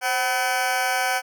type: tone with amplitude modulation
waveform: 20% pulse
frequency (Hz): 758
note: F#5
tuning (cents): +42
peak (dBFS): -12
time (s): 0.01-1.22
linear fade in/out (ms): 50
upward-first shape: sine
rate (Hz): 232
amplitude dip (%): 85
effects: none